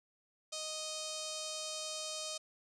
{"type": "tone with notch filter", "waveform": "5% pulse", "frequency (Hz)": 622.3, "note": "D#5", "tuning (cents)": 0, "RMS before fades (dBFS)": -41, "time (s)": [0.52, 2.38], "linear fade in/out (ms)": 10, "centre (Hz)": 1800, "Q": 0.76, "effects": ["resampled to 22050 Hz"]}